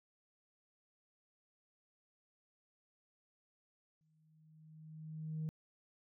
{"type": "tone with exponential growth", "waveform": "sine", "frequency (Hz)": 156.7, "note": "D#3", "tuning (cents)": 13, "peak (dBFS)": -34, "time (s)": [4.01, 5.49], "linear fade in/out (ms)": 0, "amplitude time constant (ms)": 320, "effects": ["tanh soft clip ceiling -34 dBFS"]}